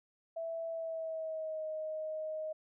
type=tone with pitch glide; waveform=sine; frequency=659.3 to 624.8 Hz; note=E5 to D#5; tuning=0 to +7 cents; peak=-36 dBFS; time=0.36-2.53 s; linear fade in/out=10 ms; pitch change=-93 cents; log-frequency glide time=0.69-1.66 s; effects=none